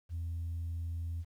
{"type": "tone", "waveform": "sine", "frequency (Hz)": 83.8, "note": "E2", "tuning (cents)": 29, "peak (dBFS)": -33, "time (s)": [0.09, 1.25], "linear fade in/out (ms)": 50, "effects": ["tanh soft clip ceiling -32 dBFS", "11-bit"]}